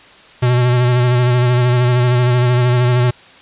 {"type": "tone with vibrato", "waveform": "square", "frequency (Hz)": 123.47, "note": "B2", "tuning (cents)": 0, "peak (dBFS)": -11, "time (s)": [0.42, 3.11], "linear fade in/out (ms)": 10, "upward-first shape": "sine", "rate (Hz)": 13, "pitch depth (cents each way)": 31, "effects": ["white hiss -42 dBFS RMS until 3.41 s", "resampled to 8000 Hz"]}